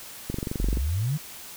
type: click train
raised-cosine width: 3 ms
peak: -16 dBFS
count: 12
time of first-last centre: 0.3-0.772 s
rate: 23.3 Hz
type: exponential sweep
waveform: sine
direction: up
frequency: 38.92 to 161.3 Hz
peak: -23 dBFS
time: 0.59-1.18 s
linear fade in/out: 20 ms
effects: white hiss -42 dBFS RMS until 1.56 s